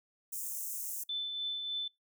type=high-pass noise; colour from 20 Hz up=white; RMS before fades=-39 dBFS; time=0.32-1.04 s; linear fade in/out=10 ms; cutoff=6300 Hz; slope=48 dB/octave
type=tone with tremolo; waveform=sine; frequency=3520 Hz; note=A7; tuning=in tune; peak=-32 dBFS; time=1.09-1.88 s; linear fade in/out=5 ms; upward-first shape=triangle; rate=3.3 Hz; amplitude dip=40%
effects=noise-tail reverb RT60 0.2 s tail -25 dB re dry